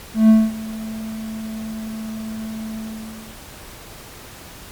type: tone with ADSR envelope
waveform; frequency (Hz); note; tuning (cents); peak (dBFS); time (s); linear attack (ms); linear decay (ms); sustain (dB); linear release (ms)
triangle; 220; A3; 0; -4; 0.14-3.41; 150; 220; -20; 640
effects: pink hiss -39 dBFS RMS until 4.71 s + MP3 96 kbps